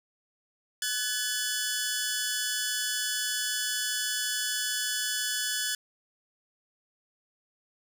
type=tone pair together; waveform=10% pulse; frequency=1495.8 / 1714 Hz; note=F#6 / A6; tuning=+18 / -46 cents; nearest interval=major second; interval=236 cents; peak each=-24 / -21 dBFS; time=0.82-5.75 s; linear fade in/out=2 ms; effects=none